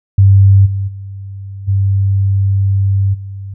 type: tone with level steps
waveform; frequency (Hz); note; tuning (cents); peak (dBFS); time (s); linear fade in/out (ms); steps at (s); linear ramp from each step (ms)
sine; 98; G2; 0; -3 / -14 / -24 / -9 / -23; 0.18-3.54; 5; 0.65 / 0.87 / 1.67 / 3.13; 20
effects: none